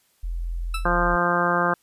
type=tone; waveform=sine; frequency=42.54 Hz; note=F1; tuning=45 cents flat; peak=-25 dBFS; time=0.23-1.16 s; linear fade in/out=10 ms
type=tone with exponential decay; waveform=20% pulse; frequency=1318.5 Hz; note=E6; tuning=in tune; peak=-19 dBFS; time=0.74-0.9 s; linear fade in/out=5 ms; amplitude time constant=33 ms
type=harmonic tone; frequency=174.61 Hz; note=F3; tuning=in tune; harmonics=1 / 2 / 3 / 4 / 5 / 6 / 7 / 8 / 9; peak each=-28 / -29 / -27 / -28 / -29 / -27 / -25 / -30 / -26 dBFS; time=0.85-1.74 s; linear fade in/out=5 ms
effects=white hiss -64 dBFS RMS until 1.82 s + resampled to 32000 Hz